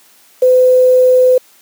sine tone with quantisation, 507 Hz, B4, 45 cents sharp, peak -5 dBFS, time 0.42-1.38 s, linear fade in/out 5 ms, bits 5, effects white hiss -47 dBFS RMS until 1.61 s + high-pass 200 Hz 12 dB/octave

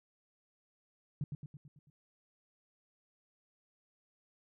sine tone with echo, 144.2 Hz, D3, 31 cents flat, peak -32 dBFS, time 1.21-1.24 s, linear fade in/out 2 ms, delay 110 ms, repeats 6, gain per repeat -5 dB, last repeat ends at 1.9 s, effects none

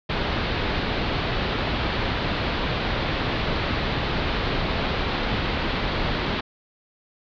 pink low-pass noise, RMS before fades -25 dBFS, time 0.09-6.41 s, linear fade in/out 10 ms, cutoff 4300 Hz, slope 48 dB/octave, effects none

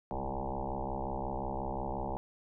sine tone with frequency modulation, 398.2 Hz, G4, 27 cents sharp, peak -33 dBFS, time 0.11-2.17 s, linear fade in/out 0 ms, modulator 65.6 Hz, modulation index 7.8, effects none

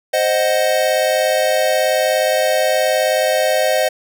square chord, C diminished, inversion none, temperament equal, 523.3 / 622.3 / 740 Hz, C5 / Eb5 / Gb5, 0 / 0 / 0 cents, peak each -19 / -17 / -22 dBFS, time 0.13-3.89 s, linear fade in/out 10 ms, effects none

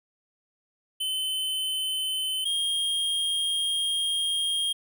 square tone pair in turn, 3052 / 3233 Hz, G7 / G#7, -47 / -47 cents, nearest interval minor second, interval 100 cents, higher second, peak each -27 / -25 dBFS, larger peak second, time 1-2.45 / 2.45-4.73 s, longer second, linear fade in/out 10 ms, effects none

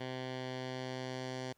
10% pulse tone with low-pass filter sweep, 128.7 Hz, C3, 28 cents flat, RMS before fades -41 dBFS, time 0-1.53 s, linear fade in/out 10 ms, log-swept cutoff 3600 to 5500 Hz, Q 1.5, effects pink hiss -74 dBFS RMS until 1.57 s

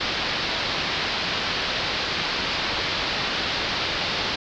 white low-pass noise, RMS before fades -26 dBFS, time 0-4.36 s, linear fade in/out 10 ms, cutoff 4800 Hz, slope 48 dB/octave, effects none

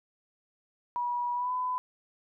sine tone with pitch glide, 969 to 1003.8 Hz, B5 to B5, -33 to +28 cents, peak -28 dBFS, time 0.96-1.78 s, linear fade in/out 0 ms, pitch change +61 cents, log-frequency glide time 1.34-1.52 s, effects none

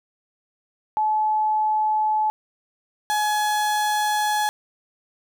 sine / 35% pulse tone pair in turn, 860 / 844.2 Hz, A5 / G#5, -40 / +28 cents, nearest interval unison, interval 32 cents, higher first, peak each -18 dBFS, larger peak neither, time 0.97-2.3 / 3.1-4.49 s, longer second, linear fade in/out 0 ms, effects none

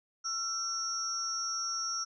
sine tone cluster, 1351 / 5590 / 6030 Hz, E6 / F8 / F#8, +42 / +1 / +32 cents, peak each -38 / -34 / -39 dBFS, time 0.24-2.05 s, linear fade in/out 20 ms, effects none

